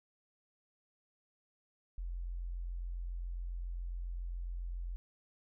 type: tone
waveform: sine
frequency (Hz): 43.65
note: F1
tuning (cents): 0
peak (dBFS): -37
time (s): 1.98-4.96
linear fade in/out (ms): 0
effects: none